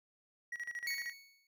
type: tone with tremolo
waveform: triangle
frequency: 1914 Hz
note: A#6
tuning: 45 cents sharp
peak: -36 dBFS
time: 0.52-1.13 s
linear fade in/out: 5 ms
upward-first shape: square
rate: 13 Hz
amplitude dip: 80%
type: tone with exponential decay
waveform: 25% pulse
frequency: 2217 Hz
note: C#7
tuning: in tune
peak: -30 dBFS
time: 0.87-1.47 s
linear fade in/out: 2 ms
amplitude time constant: 130 ms
effects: none